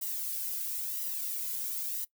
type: noise with flanger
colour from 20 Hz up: violet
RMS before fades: -35 dBFS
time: 0.01-2.05 s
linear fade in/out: 10 ms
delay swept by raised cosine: 1 to 2 ms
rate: 0.99 Hz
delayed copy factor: +0.7
effects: noise-tail reverb RT60 0.1 s tail -21 dB re dry

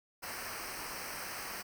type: noise with comb filter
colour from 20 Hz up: pink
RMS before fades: -42 dBFS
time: 0.22-1.63 s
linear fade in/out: 20 ms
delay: 0.28 ms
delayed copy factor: -0.8
effects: none

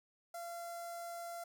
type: tone with notch filter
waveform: sawtooth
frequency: 686 Hz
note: F5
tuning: 31 cents flat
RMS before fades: -45 dBFS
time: 0.34-1.44 s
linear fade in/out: 5 ms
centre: 2900 Hz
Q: 0.53
effects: 13-bit

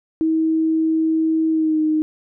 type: tone with pitch glide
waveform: sine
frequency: 320 to 310.2 Hz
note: D#4 to D#4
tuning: +49 to -5 cents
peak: -15 dBFS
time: 0.21-2.02 s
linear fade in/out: 0 ms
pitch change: -54 cents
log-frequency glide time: 1.5-1.8 s
effects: none

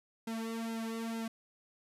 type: tone with flanger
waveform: sawtooth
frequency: 226.6 Hz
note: A#3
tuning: 49 cents flat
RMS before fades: -38 dBFS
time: 0.27-1.28 s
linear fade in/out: 5 ms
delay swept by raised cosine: 1.7 to 3.2 ms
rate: 2.2 Hz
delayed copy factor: -0.95
effects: resampled to 32000 Hz

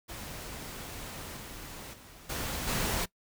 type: noise with level steps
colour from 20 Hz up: pink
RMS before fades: -42 / -44 / -52 / -35 / -31 dBFS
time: 0.08-3.06 s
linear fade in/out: 20 ms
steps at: 1.36 / 1.93 / 2.29 / 2.67 s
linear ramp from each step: 10 ms
effects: noise-tail reverb RT60 0.1 s tail -21 dB re dry

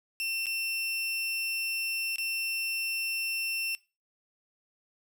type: tone with dropouts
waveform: sawtooth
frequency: 2700 Hz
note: E7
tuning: 41 cents sharp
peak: -27 dBFS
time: 0.2-3.75 s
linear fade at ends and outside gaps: 0 ms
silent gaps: 0.458-0.467 / 2.159-2.183 s
effects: noise-tail reverb RT60 0.3 s tail -21 dB re dry

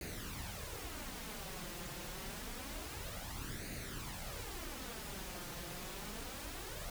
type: noise with flanger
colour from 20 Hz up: pink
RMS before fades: -45 dBFS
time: 0.01-6.9 s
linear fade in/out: 2 ms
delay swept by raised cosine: 0.45 to 5.75 ms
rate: 0.27 Hz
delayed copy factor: +0.6
effects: none

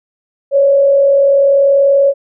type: tone with frequency modulation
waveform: sine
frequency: 556 Hz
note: C#5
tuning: 5 cents sharp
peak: -6 dBFS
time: 0.51-2.14 s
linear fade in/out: 50 ms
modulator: 40.6 Hz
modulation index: 0.33
effects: none

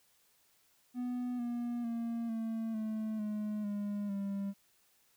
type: tone with pitch steps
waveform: triangle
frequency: 246.9 / 239.3 / 232 / 224.8 / 217.9 / 211.2 / 204.8 / 198.47 Hz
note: B3 / A#3 / A#3 / A3 / A3 / G#3 / G#3 / G3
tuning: 0 / +46 / -8 / +37 / -17 / +29 / -24 / +22 cents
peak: -32 dBFS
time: 0.94-4.54 s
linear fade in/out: 50 ms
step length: 450 ms
effects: white hiss -70 dBFS RMS until 5.16 s

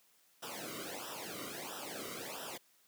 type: noise with flanger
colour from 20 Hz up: pink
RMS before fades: -44 dBFS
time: 0.42-2.58 s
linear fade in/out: 10 ms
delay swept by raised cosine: 0.45 to 1.2 ms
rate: 1.5 Hz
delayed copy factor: -0.95
effects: white hiss -69 dBFS RMS until 2.87 s + high-pass 150 Hz 12 dB/octave

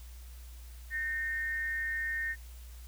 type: tone with amplitude modulation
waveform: sine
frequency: 1829 Hz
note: A#6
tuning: 33 cents flat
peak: -29 dBFS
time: 0.9-2.36 s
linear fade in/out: 50 ms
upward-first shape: sine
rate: 293 Hz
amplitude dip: 50%
effects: added 60 Hz sine -45 dBFS peak until 2.87 s + white hiss -58 dBFS RMS until 2.87 s

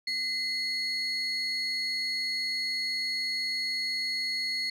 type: tone pair together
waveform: sine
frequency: 2050 / 4344 Hz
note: C7 / C#8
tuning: -36 / -36 cents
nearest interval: octave + minor second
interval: 1300 cents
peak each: -31 / -28 dBFS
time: 0.07-4.7 s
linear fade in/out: 5 ms
effects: tanh soft clip ceiling -25 dBFS

